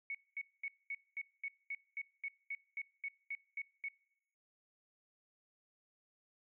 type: tone bursts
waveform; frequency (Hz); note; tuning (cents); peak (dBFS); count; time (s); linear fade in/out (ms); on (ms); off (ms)
sine; 2217; C#7; 0; -38; 15; 0.1-3.885; 2; 47; 220
effects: noise-tail reverb RT60 0.9 s tail -26 dB re dry